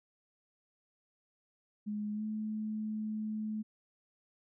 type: tone with pitch glide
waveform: sine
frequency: 209.5 to 215.4 Hz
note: G#3 to A3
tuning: +15 to -37 cents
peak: -34 dBFS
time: 1.86-3.63 s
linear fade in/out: 20 ms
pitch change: +48 cents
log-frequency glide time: 2.13-2.23 s
effects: none